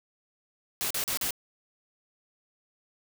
white noise bursts, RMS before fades -30 dBFS, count 4, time 0.81-1.307 s, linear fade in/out 0 ms, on 95 ms, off 39 ms, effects none

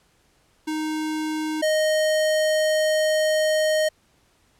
square tone pair in turn, 310.5 / 621 Hz, D#4 / D#5, -3 / -3 cents, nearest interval octave, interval 1200 cents, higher second, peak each -25 / -19 dBFS, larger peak second, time 0.67-1.62 / 1.62-3.89 s, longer second, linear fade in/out 10 ms, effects pink hiss -62 dBFS RMS until 4.59 s + low-pass 11000 Hz 12 dB/octave

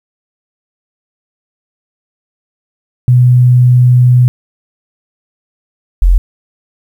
sine tone pair in turn, 124.4 / 43.77 Hz, B2 / F1, +13 / +5 cents, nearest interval octave + tritone, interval 1808 cents, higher first, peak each -3 dBFS, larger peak neither, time 3.08-4.28 / 6.02-6.18 s, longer first, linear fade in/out 0 ms, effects 7-bit

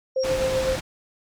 sine tone with exponential growth, 5580 Hz, F8, 2 cents flat, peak -26 dBFS, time 0.15-0.24 s, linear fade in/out 5 ms, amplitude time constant 19 ms
sine tone with tremolo, 523.3 Hz, C5, in tune, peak -19 dBFS, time 0.16-0.76 s, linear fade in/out 5 ms, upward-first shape sine, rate 7.9 Hz, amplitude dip 45%
pink low-pass noise, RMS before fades -30 dBFS, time 0.23-0.81 s, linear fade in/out 20 ms, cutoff 7000 Hz, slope 12 dB/octave
effects none

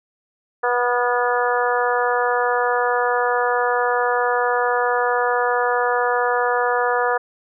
harmonic tone with a mistuned harmonic, 244.6 Hz, B3, 16 cents flat, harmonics 2 / 3 / 4 / 5 / 6 / 7, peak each -21 / -23 / -24 / -25 / -26 / -26 dBFS, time 0.63-7.18 s, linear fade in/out 10 ms, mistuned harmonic 6, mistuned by -29 cents, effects none

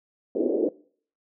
pink band-pass noise, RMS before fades -24 dBFS, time 0.35-0.69 s, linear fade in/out 5 ms, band 270 to 530 Hz, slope 48 dB/octave, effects noise-tail reverb RT60 0.5 s tail -21 dB re dry

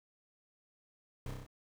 brown noise with echo, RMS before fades -42 dBFS, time 1.26-1.31 s, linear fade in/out 2 ms, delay 31 ms, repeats 5, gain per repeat -2 dB, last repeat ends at 1.465 s, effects none

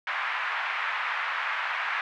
white band-pass noise, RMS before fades -30 dBFS, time 0.07-2.01 s, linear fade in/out 2 ms, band 900 to 2200 Hz, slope 24 dB/octave, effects none

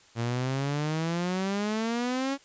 sawtooth exponential sweep, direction up, 114.4 to 280 Hz, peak -23 dBFS, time 0.15-2.38 s, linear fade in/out 50 ms, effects white hiss -57 dBFS RMS until 2.44 s + resampled to 16000 Hz

